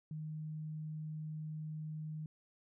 sine tone, 154.9 Hz, D#3, 7 cents flat, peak -40 dBFS, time 0.11-2.26 s, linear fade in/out 2 ms, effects none

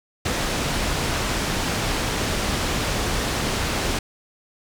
pink low-pass noise, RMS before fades -24 dBFS, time 0.25-3.99 s, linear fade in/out 5 ms, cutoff 7600 Hz, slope 12 dB/octave, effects none

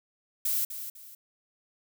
violet noise with echo, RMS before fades -28 dBFS, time 0.45-0.65 s, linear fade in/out 5 ms, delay 250 ms, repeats 2, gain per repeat -10 dB, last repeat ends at 1.15 s, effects none

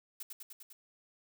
blue noise with echo, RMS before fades -42 dBFS, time 0.2-0.23 s, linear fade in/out 5 ms, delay 100 ms, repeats 5, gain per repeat -2 dB, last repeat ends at 0.73 s, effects none

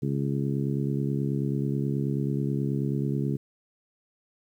harmonic tone, 69.3 Hz, C#2, in tune, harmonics 2 / 3 / 4 / 5 / 6, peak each -27 / -31 / -33 / -35 / -37 dBFS, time 0.02-3.37 s, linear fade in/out 10 ms, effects 10-bit

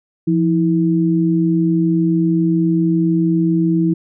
sine tone pair together, 171.4 / 324.1 Hz, F3 / E4, -32 / -29 cents, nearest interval major seventh, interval 1103 cents, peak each -15 dBFS, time 0.27-3.94 s, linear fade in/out 10 ms, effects none

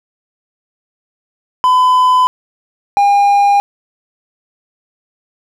triangle tone pair in turn, 1009 / 807.5 Hz, B5 / G#5, +37 / -49 cents, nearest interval major third, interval 386 cents, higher first, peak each -5 dBFS, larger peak neither, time 1.64-2.27 / 2.97-3.6 s, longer neither, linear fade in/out 0 ms, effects none

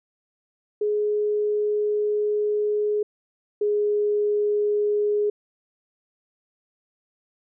sine tone pair in turn, 419.1 / 416 Hz, G#4 / G#4, +16 / +3 cents, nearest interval unison, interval 13 cents, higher first, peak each -20 / -19 dBFS, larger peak second, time 0.81-3.03 / 3.61-5.3 s, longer first, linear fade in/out 5 ms, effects none

